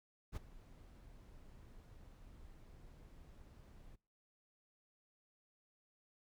brown noise with ADSR envelope, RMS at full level -39 dBFS, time 0.32-3.96 s, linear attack 48 ms, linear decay 13 ms, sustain -19 dB, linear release 10 ms, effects noise-tail reverb RT60 0.4 s tail -23 dB re dry

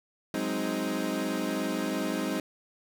30% pulse chord, Ab dominant seventh, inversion third, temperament equal with one note detuned, 185 / 207.7 / 261.6 / 312.7 Hz, Gb3 / Ab3 / C4 / Eb4, 0 / 0 / 0 / +9 cents, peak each -34 / -32 / -31 / -30 dBFS, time 0.34-2.4 s, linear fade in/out 2 ms, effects none

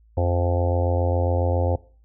harmonic tone, 87.31 Hz, F2, in tune, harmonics 1 / 3 / 4 / 5 / 6 / 7 / 8 / 9 / 10, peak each -20 / -32 / -32 / -33 / -26 / -35 / -32 / -34 / -37 dBFS, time 0.17-1.76 s, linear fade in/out 5 ms, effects noise-tail reverb RT60 0.4 s tail -20 dB re dry + added 55 Hz sine -52 dBFS peak until 2.04 s

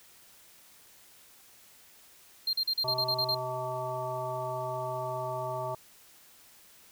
triangle tone bursts, 4186 Hz, C8, in tune, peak -25 dBFS, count 9, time 2.47-3.348 s, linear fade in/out 5 ms, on 62 ms, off 40 ms
harmonic tone, 127.5 Hz, C3, 44 cents flat, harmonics 1 / 3 / 5 / 7 / 9, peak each -40 / -42 / -35 / -37 / -40 dBFS, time 2.84-5.75 s, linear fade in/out 5 ms
effects white hiss -57 dBFS RMS until 6.91 s

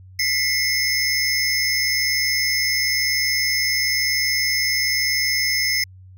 square tone cluster, 1987 / 2128 / 5240 Hz, B6 / C7 / E8, +10 / +29 / -11 cents, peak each -26 / -23 / -22 dBFS, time 0.19-5.84 s, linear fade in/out 5 ms, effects added 93 Hz sine -41 dBFS peak until 6.17 s

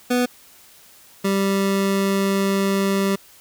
25% pulse tone pair in turn, 246.9 / 195.96 Hz, B3 / G3, 0 / 0 cents, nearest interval major third, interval 400 cents, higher first, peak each -13 / -14 dBFS, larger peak first, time 0.1-0.26 / 1.24-3.16 s, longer second, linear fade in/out 10 ms, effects white hiss -49 dBFS RMS until 3.4 s

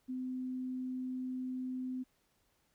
sine tone, 255.8 Hz, C4, 39 cents flat, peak -36 dBFS, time 0.08-2.04 s, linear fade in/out 20 ms, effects pink hiss -75 dBFS RMS until 2.74 s

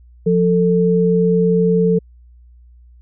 sine tone pair together, 176.5 / 444.4 Hz, F3 / A4, +19 / +17 cents, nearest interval octave + major third, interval 1598 cents, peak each -14 dBFS, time 0.26-1.99 s, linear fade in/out 10 ms, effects added 60 Hz sine -42 dBFS peak until 3.01 s

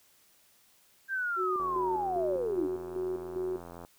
sine linear sweep, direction down, 1600 to 262.8 Hz, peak -29 dBFS, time 1.08-2.69 s, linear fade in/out 50 ms
sine tone with tremolo, 370 Hz, F#4, in tune, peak -30 dBFS, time 1.36-3.61 s, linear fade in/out 50 ms, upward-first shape square, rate 2.5 Hz, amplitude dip 60%
click train, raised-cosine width 1 ms, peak -31 dBFS, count 194, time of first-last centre 1.6-3.849 s, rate 85.8 Hz
effects white hiss -64 dBFS RMS until 3.98 s

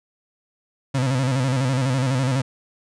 35% pulse tone with vibrato, 130.81 Hz, C3, in tune, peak -17 dBFS, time 0.94-2.42 s, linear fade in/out 10 ms, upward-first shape square, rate 12 Hz, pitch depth 73 cents each way, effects resampled to 22050 Hz

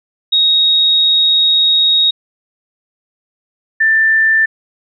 sine tone pair in turn, 3764 / 1776.4 Hz, A#7 / A6, +16 / +16 cents, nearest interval octave + minor second, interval 1300 cents, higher first, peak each -8 / -8 dBFS, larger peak neither, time 0.32-2.11 / 3.8-4.46 s, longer first, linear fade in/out 10 ms, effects none

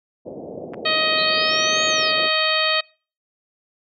white low-pass noise, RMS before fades -32 dBFS, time 0.25-2.29 s, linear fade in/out 20 ms, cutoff 650 Hz, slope 48 dB/octave
clicks, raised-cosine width 0.5 ms, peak -21 dBFS, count 2, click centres 0.736 / 0.743 s
harmonic tone, 628 Hz, D#5, 16 cents sharp, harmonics 1 / 2 / 3 / 4 / 5 / 6 / 7, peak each -25 / -25 / -25 / -25 / -25 / -25 / -25 dBFS, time 0.85-2.81 s, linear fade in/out 10 ms
sine linear two-way sweep, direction up then down, 3966 to 6770 to 4541 Hz, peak -27 dBFS, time 1.18-2.12 s, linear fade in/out 5 ms, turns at 1.86 s
effects noise-tail reverb RT60 0.4 s tail -26 dB re dry + high-pass 200 Hz 12 dB/octave

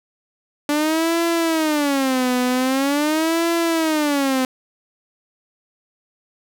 sawtooth tone with vibrato, 290 Hz, D4, 22 cents flat, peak -13 dBFS, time 0.69-4.45 s, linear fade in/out 2 ms, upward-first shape sine, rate 0.44 Hz, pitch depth 260 cents each way, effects none

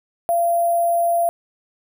sine tone with sample-and-hold, 684 Hz, F5, 36 cents flat, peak -15 dBFS, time 0.29-1.29 s, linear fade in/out 0 ms, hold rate 11025 Hz, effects none

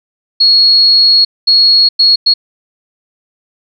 sine tone bursts at uneven times, 4323 Hz, C#8, 44 cents flat, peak -4 dBFS, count 4, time 0.4-1.25 / 1.47-1.89 / 1.99-2.16 / 2.26-2.34 s, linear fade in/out 10 ms, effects none

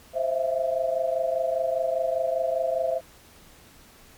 sine tone cluster, 524 / 650 / 675 Hz, C5 / E5 / E5, +2 / -24 / +41 cents, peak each -27 dBFS, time 0.13-3.01 s, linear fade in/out 50 ms, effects pink hiss -52 dBFS RMS until 4.17 s + MP3 96 kbps

